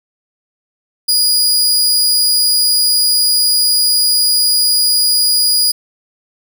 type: tone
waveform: sawtooth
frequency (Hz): 4896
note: D#8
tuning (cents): -29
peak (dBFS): -7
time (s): 1.08-5.72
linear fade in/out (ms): 10
effects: none